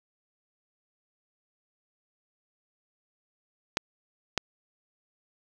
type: clicks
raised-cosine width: 0.2 ms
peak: -7 dBFS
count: 2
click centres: 3.771 / 4.377 s
effects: none